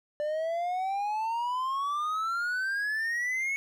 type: exponential sweep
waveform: triangle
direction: up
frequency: 589 to 2217 Hz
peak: -26 dBFS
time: 0.2-3.56 s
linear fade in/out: 0 ms
effects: none